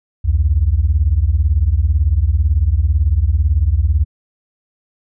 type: beating tone pair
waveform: sine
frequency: 65.7 / 83.7 Hz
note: C2 / E2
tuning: +8 / +27 cents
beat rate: 18 Hz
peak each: -13 dBFS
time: 0.24-4.05 s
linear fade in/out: 20 ms
effects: tanh soft clip ceiling -4 dBFS